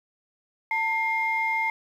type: tone pair together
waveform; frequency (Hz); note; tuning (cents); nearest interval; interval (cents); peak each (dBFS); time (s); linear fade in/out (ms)
sine; 896.7 / 2118; A5 / C7; +33 / +21; octave + minor third; 1488; -26 / -24; 0.71-1.7; 2
effects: tanh soft clip ceiling -15 dBFS + 9-bit